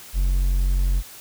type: tone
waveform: triangle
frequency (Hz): 45.68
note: F#1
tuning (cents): -21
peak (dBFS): -15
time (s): 0.13-1.03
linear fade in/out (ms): 50
effects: white hiss -42 dBFS RMS until 1.2 s